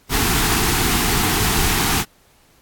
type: band-stop noise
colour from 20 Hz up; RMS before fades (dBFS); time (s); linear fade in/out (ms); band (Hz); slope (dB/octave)
pink; -18; 0.09-2.05; 50; 460 to 700; 96
effects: pink hiss -55 dBFS RMS until 2.61 s + AAC 64 kbps